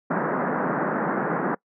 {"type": "band-pass noise", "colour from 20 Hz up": "pink", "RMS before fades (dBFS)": -25, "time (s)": [0.1, 1.55], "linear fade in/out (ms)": 10, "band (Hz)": [160, 1700], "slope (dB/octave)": 48, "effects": ["noise-tail reverb RT60 0.1 s tail -23 dB re dry"]}